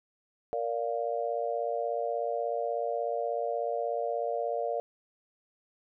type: chord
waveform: sine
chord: Bb major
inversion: none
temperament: just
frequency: 466.2 / 582.7 / 699.2 Hz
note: Bb4 / D5 / F5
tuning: 0 / -14 / +2 cents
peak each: -33 dBFS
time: 0.53-4.8 s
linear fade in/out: 0 ms
effects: none